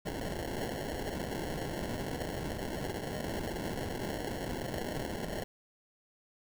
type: noise with sample-and-hold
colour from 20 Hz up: white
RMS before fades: -37 dBFS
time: 0.05-5.44 s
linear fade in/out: 10 ms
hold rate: 1225 Hz
effects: none